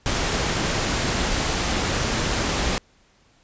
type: noise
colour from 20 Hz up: pink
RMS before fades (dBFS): -23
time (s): 0.06-2.78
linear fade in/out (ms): 0
effects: pink hiss -59 dBFS RMS until 3.43 s + resampled to 16000 Hz